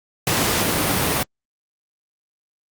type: high-pass noise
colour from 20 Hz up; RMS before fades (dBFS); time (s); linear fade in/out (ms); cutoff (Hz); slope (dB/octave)
pink; -20; 0.27-1.23; 2; 100; 12
effects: Opus 48 kbps